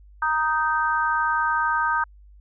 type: chord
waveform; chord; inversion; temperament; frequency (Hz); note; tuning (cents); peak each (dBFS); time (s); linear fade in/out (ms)
sine; Eb major; second; just; 933.4 / 1244.5 / 1555.6; Bb5 / Eb6 / G6; +2 / 0 / -14; -24; 0.22-2.04; 5
effects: added 50 Hz sine -46 dBFS peak until 2.4 s